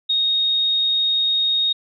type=tone; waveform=sine; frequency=3729 Hz; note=A#7; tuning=in tune; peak=-16 dBFS; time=0.09-1.73 s; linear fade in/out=10 ms; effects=none